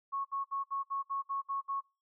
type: tone bursts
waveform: sine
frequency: 1101 Hz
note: C#6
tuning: 12 cents flat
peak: -32 dBFS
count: 9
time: 0.12-1.81 s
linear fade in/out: 20 ms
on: 130 ms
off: 65 ms
effects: noise-tail reverb RT60 0.3 s tail -26 dB re dry